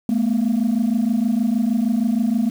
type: tone pair together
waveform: sine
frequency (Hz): 215.2 / 241.6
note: A3 / B3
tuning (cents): -38 / -38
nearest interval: major second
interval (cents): 200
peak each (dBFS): -17 / -17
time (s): 0.09-2.5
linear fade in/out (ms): 2
effects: tanh soft clip ceiling -13 dBFS + 7-bit